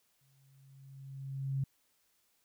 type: tone with exponential growth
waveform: sine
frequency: 135.7 Hz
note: C#3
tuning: 36 cents flat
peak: -29 dBFS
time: 0.21-1.64 s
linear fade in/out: 5 ms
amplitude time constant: 310 ms
effects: white hiss -74 dBFS RMS until 2.44 s